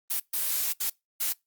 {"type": "noise bursts at uneven times", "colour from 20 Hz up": "blue", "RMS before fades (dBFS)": -28, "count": 4, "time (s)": [[0.1, 0.2], [0.33, 0.73], [0.8, 0.9], [1.2, 1.33]], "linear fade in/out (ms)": 10, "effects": ["noise-tail reverb RT60 0.2 s tail -24 dB re dry", "Opus 32 kbps"]}